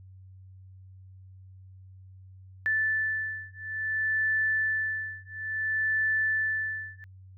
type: beating tone pair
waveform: sine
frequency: 1755 / 1755.58 Hz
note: A6 / A6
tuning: -5 / -4 cents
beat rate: 0.58 Hz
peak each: -29 dBFS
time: 2.66-7.04 s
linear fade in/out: 0 ms
effects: added 94 Hz sine -47 dBFS peak until 7.37 s